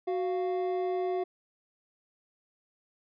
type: tone pair together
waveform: triangle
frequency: 370 / 698.5 Hz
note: F#4 / F5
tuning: 0 / 0 cents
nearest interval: major seventh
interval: 1100 cents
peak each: -27 / -32 dBFS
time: 0.07-1.24 s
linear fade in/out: 10 ms
effects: resampled to 11025 Hz